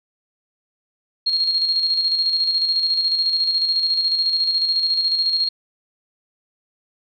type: tone with tremolo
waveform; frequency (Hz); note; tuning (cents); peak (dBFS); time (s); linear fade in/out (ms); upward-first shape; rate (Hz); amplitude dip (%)
sine; 4256; C8; +29; -15; 1.26-5.49; 10; square; 14; 40
effects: none